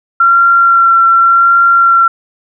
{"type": "tone with vibrato", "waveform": "sine", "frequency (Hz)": 1367, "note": "F6", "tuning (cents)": -37, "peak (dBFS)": -4, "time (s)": [0.2, 2.08], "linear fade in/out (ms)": 5, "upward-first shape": "sine", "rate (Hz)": 0.88, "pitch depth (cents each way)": 14, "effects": []}